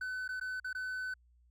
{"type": "tone with dropouts", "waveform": "triangle", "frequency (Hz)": 1510, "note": "F#6", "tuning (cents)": 35, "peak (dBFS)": -34, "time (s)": [0.01, 1.14], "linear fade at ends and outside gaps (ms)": 5, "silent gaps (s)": [[0.279, 0.289], [0.399, 0.411], [0.6, 0.644], [0.73, 0.749]], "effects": ["added 60 Hz sine -63 dBFS peak until 1.5 s"]}